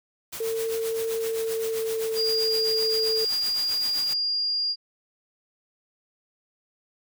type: noise with tremolo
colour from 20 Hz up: white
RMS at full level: -34 dBFS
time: 0.32-4.14 s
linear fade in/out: 10 ms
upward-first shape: triangle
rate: 7.7 Hz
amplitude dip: 75%
type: tone with pitch glide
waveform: sine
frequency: 451.2 to 442.7 Hz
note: A4 to A4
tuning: +44 to +11 cents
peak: -25 dBFS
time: 0.4-3.25 s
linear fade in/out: 5 ms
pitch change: -33 cents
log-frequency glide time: 1.19-2.71 s
type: tone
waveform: sine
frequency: 4817 Hz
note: D8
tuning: 43 cents sharp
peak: -23 dBFS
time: 2.15-4.76 s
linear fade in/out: 50 ms
effects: none